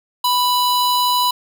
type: tone pair together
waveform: square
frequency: 987.8 / 3976 Hz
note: B5 / B7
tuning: 0 / +11 cents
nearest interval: 2 octaves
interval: 2411 cents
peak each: -16 / -21 dBFS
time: 0.24-1.31 s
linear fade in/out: 5 ms
effects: none